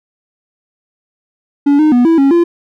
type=tone with pitch steps; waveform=triangle; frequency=284.9 / 307.4 / 244.3 / 329 / 275 / 342.8 Hz; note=C#4 / D#4 / B3 / E4 / C#4 / F4; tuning=+48 / -21 / -19 / -3 / -14 / -32 cents; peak=-4 dBFS; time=1.66-2.44 s; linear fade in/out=10 ms; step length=130 ms; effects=none